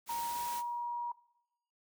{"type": "noise", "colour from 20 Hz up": "white", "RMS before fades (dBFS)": -44, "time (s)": [0.06, 0.63], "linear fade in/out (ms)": 50}
{"type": "tone with pitch glide", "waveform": "sine", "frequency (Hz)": [941, 955.2], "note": ["A#5", "A#5"], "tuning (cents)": [16, 42], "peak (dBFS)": -34, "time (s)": [0.09, 1.12], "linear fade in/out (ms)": 5, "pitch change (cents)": 26, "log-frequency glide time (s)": [0.28, 0.35]}
{"effects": ["noise-tail reverb RT60 0.8 s tail -19 dB re dry"]}